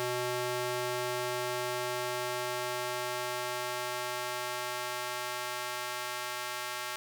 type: tone with high-pass filter sweep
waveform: square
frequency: 123.47 Hz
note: B2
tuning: in tune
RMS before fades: -35 dBFS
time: 0-6.96 s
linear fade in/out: 0 ms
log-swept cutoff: 370 to 1100 Hz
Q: 0.81
effects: none